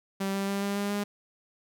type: tone with pitch steps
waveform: sawtooth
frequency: 194.9 / 196.71 / 198.54 / 200.4 / 202.2 / 204.1 Hz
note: G3 / G3 / G3 / G3 / G#3 / G#3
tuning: -10 / +6 / +22 / +38 / -46 / -30 cents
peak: -24 dBFS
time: 0.2-1.04 s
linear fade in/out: 10 ms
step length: 140 ms
effects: none